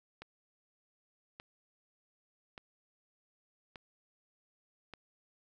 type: click train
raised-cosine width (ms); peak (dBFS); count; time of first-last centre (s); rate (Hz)
0.3; -30; 5; 0.22-4.937; 0.848
effects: none